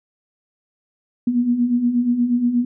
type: beating tone pair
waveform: sine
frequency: 235.6 / 244 Hz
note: A#3 / B3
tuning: +19 / -21 cents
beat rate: 8.4 Hz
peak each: -23 / -16 dBFS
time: 1.27-2.65 s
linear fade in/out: 5 ms
effects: none